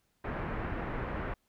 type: low-pass noise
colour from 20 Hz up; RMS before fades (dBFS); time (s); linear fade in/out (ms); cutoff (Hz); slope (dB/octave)
pink; -36; 0.24-1.34; 5; 2000; 24
effects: pink hiss -75 dBFS RMS until 1.48 s